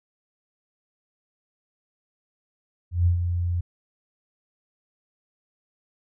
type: tone with ADSR envelope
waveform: sine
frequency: 87.31 Hz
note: F2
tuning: in tune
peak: -15 dBFS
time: 2.91-3.61 s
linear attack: 150 ms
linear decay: 110 ms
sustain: -7 dB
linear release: 8 ms
effects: none